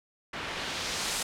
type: noise with low-pass filter sweep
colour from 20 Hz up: white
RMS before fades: -34 dBFS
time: 0.33-1.23 s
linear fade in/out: 5 ms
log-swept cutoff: 2100 to 8700 Hz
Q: 0.88
effects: none